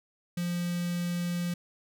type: tone with notch filter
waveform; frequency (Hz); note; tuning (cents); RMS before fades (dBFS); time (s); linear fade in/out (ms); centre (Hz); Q
square; 174.61; F3; 0; -31; 0.37-1.54; 5; 770; 0.52
effects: none

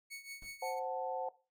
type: tone with tremolo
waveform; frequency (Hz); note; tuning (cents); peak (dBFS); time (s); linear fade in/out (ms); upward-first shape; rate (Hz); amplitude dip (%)
sawtooth; 2217; C#7; 0; -39; 0.1-0.8; 20; triangle; 5.7; 85
type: noise with exponential decay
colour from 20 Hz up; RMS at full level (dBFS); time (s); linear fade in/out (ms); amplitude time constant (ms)
brown; -49; 0.42-0.59; 1; 36
type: chord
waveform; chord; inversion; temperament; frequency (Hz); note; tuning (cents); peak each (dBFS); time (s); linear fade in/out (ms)
sine; F# diminished; second; equal; 523.3 / 740 / 880; C5 / F#5 / A5; 0 / 0 / 0; -40 / -39 / -41; 0.62-1.29; 5
effects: noise-tail reverb RT60 0.3 s tail -17 dB re dry

